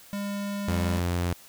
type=tone with pitch glide; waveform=square; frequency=201.7 to 199.27 Hz; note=G3 to G3; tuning=+50 to +29 cents; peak=-30 dBFS; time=0.13-0.99 s; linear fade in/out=0 ms; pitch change=-21 cents; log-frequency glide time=0.66-0.74 s
type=tone; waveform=sawtooth; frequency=87.6 Hz; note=F2; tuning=6 cents sharp; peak=-21 dBFS; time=0.68-1.33 s; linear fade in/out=0 ms
effects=white hiss -51 dBFS RMS until 1.48 s